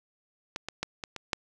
clicks, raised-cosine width 0.2 ms, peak -16 / -17 / -13 / -18 / -20 / -9 dBFS, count 6, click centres 0.561 / 0.686 / 0.83 / 1.038 / 1.163 / 1.332 s, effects none

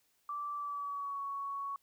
sine tone with pitch glide, 1166 to 1115.3 Hz, D6 to C#6, -13 to +10 cents, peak -36 dBFS, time 0.29-1.76 s, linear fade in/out 2 ms, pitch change -77 cents, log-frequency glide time 0.55-1.21 s, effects white hiss -74 dBFS RMS until 1.82 s

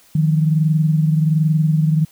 sine tone pair together, 154.9 / 176.2 Hz, D#3 / F3, -7 / +16 cents, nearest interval major second, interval 223 cents, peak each -13 / -21 dBFS, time 0.15-2.05 s, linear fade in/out 5 ms, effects white hiss -51 dBFS RMS until 2.11 s

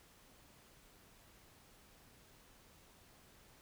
silence, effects pink hiss -64 dBFS RMS until 3.61 s

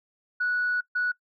sine tone bursts at uneven times, 1471 Hz, F#6, 11 cents flat, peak -22 dBFS, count 2, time 0.4-0.81 / 0.95-1.12 s, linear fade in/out 10 ms, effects noise-tail reverb RT60 0.1 s tail -21 dB re dry + tanh soft clip ceiling -19 dBFS

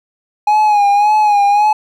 triangle tone with vibrato, 830.6 Hz, G#5, in tune, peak -6 dBFS, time 0.47-1.73 s, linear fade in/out 5 ms, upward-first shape sine, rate 1.8 Hz, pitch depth 53 cents each way, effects none

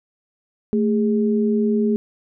sine tone pair together, 220.3 / 410 Hz, A3 / G#4, +2 / -22 cents, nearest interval major seventh, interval 1076 cents, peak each -17 / -21 dBFS, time 0.73-1.96 s, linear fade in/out 0 ms, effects none

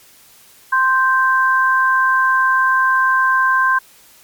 sine tone pair together, 1046.5 / 1565.5 Hz, C6 / G6, 0 / -3 cents, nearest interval perfect fifth, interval 697 cents, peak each -14 dBFS, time 0.72-3.79 s, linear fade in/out 10 ms, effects white hiss -47 dBFS RMS until 4.23 s + MP3 96 kbps

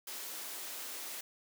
white high-pass noise, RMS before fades -43 dBFS, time 0.07-1.21 s, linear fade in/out 5 ms, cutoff 250 Hz, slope 24 dB/octave, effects none

